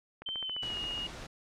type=click train; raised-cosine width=0.5 ms; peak=-29 dBFS; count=12; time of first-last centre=0.22-0.979 s; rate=14.5 Hz
type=tone with pitch glide; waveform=sine; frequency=3107 to 2866 Hz; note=G7 to F7; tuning=-16 to +44 cents; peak=-34 dBFS; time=0.26-1.07 s; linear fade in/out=5 ms; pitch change=-140 cents; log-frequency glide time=0.41-0.76 s
type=noise; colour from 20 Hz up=pink; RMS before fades=-44 dBFS; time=0.62-1.27 s; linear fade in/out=10 ms
effects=low-pass 6000 Hz 12 dB/octave